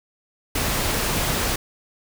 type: noise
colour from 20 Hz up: pink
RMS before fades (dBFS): -23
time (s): 0.55-1.56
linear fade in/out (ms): 5
effects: none